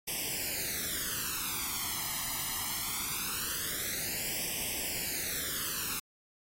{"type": "noise with flanger", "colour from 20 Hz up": "white", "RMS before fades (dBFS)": -35, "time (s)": [0.07, 6], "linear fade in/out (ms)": 10, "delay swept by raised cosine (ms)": [0.36, 1], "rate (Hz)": 0.22, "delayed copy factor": 0.95, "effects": ["AAC 48 kbps"]}